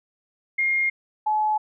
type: tone pair in turn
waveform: sine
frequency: 2130 / 855.6 Hz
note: C7 / A5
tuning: +30 / -49 cents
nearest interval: octave + major third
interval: 1579 cents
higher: first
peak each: -19 / -19 dBFS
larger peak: neither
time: 0.58-0.9 / 1.26-1.58 s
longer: neither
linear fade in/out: 10 ms
effects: none